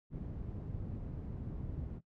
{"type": "low-pass noise", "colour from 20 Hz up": "white", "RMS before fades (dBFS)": -42, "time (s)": [0.1, 2.01], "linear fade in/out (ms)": 50, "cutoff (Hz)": 140, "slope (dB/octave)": 12, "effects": ["noise-tail reverb RT60 0.1 s tail -19 dB re dry"]}